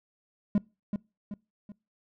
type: tone with echo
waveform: triangle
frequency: 205.1 Hz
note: G#3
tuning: 21 cents flat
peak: -18 dBFS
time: 0.55-0.58 s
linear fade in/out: 2 ms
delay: 380 ms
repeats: 3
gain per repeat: -7 dB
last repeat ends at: 1.72 s
effects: noise-tail reverb RT60 0.3 s tail -25 dB re dry